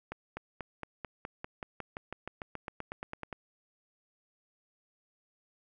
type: accelerating click train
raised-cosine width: 0.5 ms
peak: -23 dBFS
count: 21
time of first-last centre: 0.12-3.328 s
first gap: 250 ms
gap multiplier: 0.95
effects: none